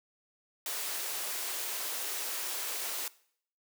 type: high-pass noise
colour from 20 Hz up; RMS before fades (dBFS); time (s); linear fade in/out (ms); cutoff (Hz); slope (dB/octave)
white; -36; 0.66-3.08; 2; 350; 24
effects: noise-tail reverb RT60 0.6 s tail -20 dB re dry